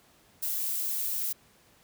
violet noise, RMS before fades -31 dBFS, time 0.42-1.33 s, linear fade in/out 10 ms, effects pink hiss -61 dBFS RMS until 1.83 s + high-pass 60 Hz 12 dB/octave

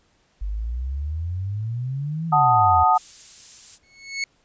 sine exponential two-way sweep, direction up then down, 47.93 to 167.5 to 79.2 Hz, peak -24 dBFS, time 0.41-2.84 s, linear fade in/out 10 ms, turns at 2.27 s
sine chord, D# diminished, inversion first, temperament equal, 740 / 880 / 1244.5 Hz, F#5 / A5 / D#6, 0 / 0 / 0 cents, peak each -18 dBFS, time 2.32-2.98 s, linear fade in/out 10 ms
violet noise, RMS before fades -35 dBFS, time 2.93-3.79 s, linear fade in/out 50 ms
sawtooth tone with exponential growth, 2201 Hz, C#7, 13 cents flat, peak -18 dBFS, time 3.83-4.24 s, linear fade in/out 2 ms, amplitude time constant 87 ms
effects pink hiss -63 dBFS RMS until 4.44 s + resampled to 16000 Hz

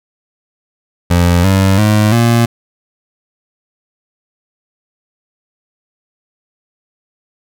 25% pulse tone with pitch steps, 87.31 / 96.32 / 106.26 / 117.22 Hz, F2 / G2 / G#2 / A#2, 0 / -30 / +40 / +10 cents, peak -4 dBFS, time 1.1-2.46 s, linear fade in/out 10 ms, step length 340 ms, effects none

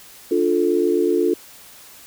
sine chord, D minor, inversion none, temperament just, 293.7 / 352.4 / 440.5 Hz, D4 / F4 / A4, 0 / +16 / +2 cents, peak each -22 / -18 / -20 dBFS, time 0.31-1.34 s, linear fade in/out 5 ms, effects white hiss -44 dBFS RMS until 2.06 s

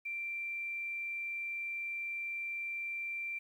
sine tone with quantisation, 2356 Hz, D7, 5 cents sharp, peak -36 dBFS, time 0.05-3.39 s, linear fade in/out 10 ms, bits 11, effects none

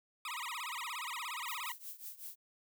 20% pulse tone with vibrato, 1100 Hz, C#6, 14 cents flat, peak -34 dBFS, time 0.25-1.72 s, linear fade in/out 2 ms, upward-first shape sine, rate 17 Hz, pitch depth 280 cents each way
violet noise with tremolo, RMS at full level -44 dBFS, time 1.46-2.36 s, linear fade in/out 20 ms, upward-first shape triangle, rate 5.3 Hz, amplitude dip 90%
effects none

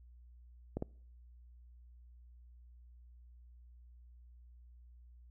clicks, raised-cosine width 2 ms, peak -23 dBFS, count 2, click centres 0.77 / 0.824 s, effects noise-tail reverb RT60 0.6 s tail -26 dB re dry + added 60 Hz sine -55 dBFS peak until 5.3 s

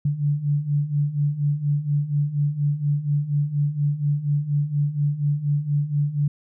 sine beating tone pair, 143 / 147.2 Hz, D3 / D3, -46 / +4 cents, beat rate 4.2 Hz, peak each -25 / -21 dBFS, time 0.05-6.28 s, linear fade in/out 5 ms, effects none

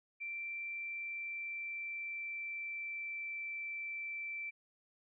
sine tone with pitch glide, 2349 to 2334 Hz, D7 to D7, 0 to -11 cents, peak -39 dBFS, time 0.2-4.51 s, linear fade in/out 20 ms, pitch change -11 cents, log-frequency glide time 0.73-3.39 s, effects none

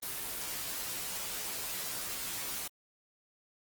white noise with comb filter, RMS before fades -38 dBFS, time 0.02-2.68 s, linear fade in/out 10 ms, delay 13 ms, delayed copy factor -1, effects Opus 24 kbps

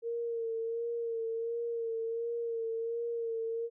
sine tone with vibrato, 460.8 Hz, A#4, 20 cents flat, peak -32 dBFS, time 0.02-3.7 s, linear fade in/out 50 ms, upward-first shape sine, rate 1.4 Hz, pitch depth 32 cents each way, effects none

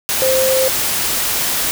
sine tone in noise, 523.3 Hz, C5, in tune, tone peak -13 dBFS, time 0.22-0.68 s, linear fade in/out 0 ms, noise white, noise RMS -18 dBFS, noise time 0.09-1.71 s, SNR +2 dB, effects none

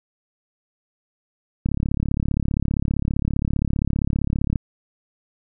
click train, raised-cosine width 5 ms, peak -9 dBFS, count 103, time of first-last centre 1.66-4.558 s, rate 35.2 Hz, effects none

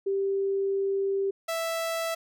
sine / sawtooth tone pair in turn, 392.2 / 659.6 Hz, G4 / E5, +1 / +1 cents, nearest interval major sixth, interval 900 cents, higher second, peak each -24 dBFS, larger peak neither, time 0.06-1.31 / 1.48-2.15 s, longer first, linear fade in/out 10 ms, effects none

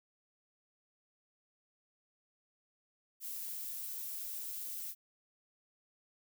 violet noise, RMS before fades -42 dBFS, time 3.2-4.95 s, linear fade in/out 50 ms, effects none

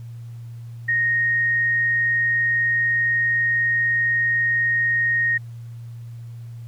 sine tone, 1862 Hz, A#6, 2 cents flat, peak -17 dBFS, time 0.88-5.38 s, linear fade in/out 10 ms, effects added 117 Hz sine -33 dBFS peak until 6.67 s + pink hiss -58 dBFS RMS until 6.67 s

